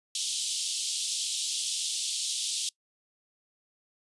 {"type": "band-pass noise", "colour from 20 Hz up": "pink", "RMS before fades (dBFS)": -32, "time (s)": [0.15, 2.69], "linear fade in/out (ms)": 2, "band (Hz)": [3100, 10000], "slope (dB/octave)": 48, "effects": ["noise-tail reverb RT60 0.1 s tail -24 dB re dry", "resampled to 24000 Hz"]}